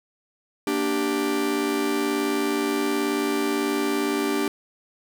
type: chord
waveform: 45% pulse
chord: G minor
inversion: first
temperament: just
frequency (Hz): 235.2 / 294 / 392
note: Bb3 / D4 / G4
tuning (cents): +16 / +2 / 0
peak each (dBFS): -31 / -25 / -26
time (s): 0.67-4.48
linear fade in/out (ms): 2
effects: none